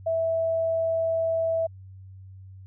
sine tone, 655 Hz, E5, 11 cents flat, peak -22 dBFS, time 0.06-1.67 s, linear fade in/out 10 ms, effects added 95 Hz sine -42 dBFS peak until 2.66 s

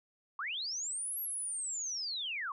sine linear two-way sweep, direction up then down, 1042 to 11690 to 1042 Hz, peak -35 dBFS, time 0.39-2.52 s, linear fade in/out 2 ms, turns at 1.2 s, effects none

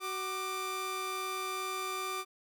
sawtooth tone pair together, 375.2 / 1188 Hz, F#4 / D6, +24 / +20 cents, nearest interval octave + minor sixth, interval 1996 cents, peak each -36 / -32 dBFS, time 0-2.25 s, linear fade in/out 50 ms, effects none

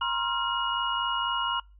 sine tone cluster, 954 / 1058 / 1383 / 2889 Hz, A#5 / C6 / F6 / F#7, +40 / +19 / -17 / -42 cents, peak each -31 dBFS, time 0.01-1.6 s, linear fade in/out 5 ms, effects noise-tail reverb RT60 0.3 s tail -26 dB re dry + added 50 Hz sine -51 dBFS peak until 1.79 s

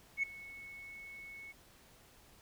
sine tone with ADSR envelope, 2204 Hz, C#7, 11 cents flat, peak -27 dBFS, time 0.17-1.53 s, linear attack 61 ms, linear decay 6 ms, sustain -20 dB, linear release 23 ms, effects tanh soft clip ceiling -26 dBFS + pink hiss -62 dBFS RMS until 2.41 s

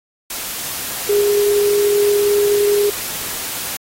sine tone in noise, 409.9 Hz, G#4, 23 cents flat, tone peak -12 dBFS, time 1.09-2.9 s, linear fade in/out 5 ms, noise white, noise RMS -25 dBFS, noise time 0.3-3.77 s, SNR +10 dB, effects AAC 48 kbps

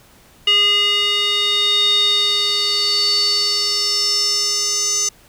square tone with band-pass filter sweep, 410 Hz, G#4, 22 cents flat, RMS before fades -17 dBFS, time 0.47-5.09 s, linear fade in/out 5 ms, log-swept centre 2900 to 6200 Hz, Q 7.9, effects pink hiss -49 dBFS RMS until 5.28 s

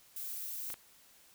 violet noise, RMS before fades -41 dBFS, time 0.16-0.74 s, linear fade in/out 5 ms
clicks, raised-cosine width 0.3 ms, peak -30 dBFS, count 2, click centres 0.702 / 0.741 s
effects white hiss -62 dBFS RMS until 1.34 s

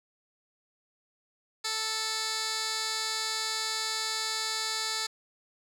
15% pulse tone with band-pass filter, 440 Hz, A4, in tune, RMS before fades -32 dBFS, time 1.64-5.07 s, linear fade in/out 10 ms, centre 5100 Hz, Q 1.4, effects none

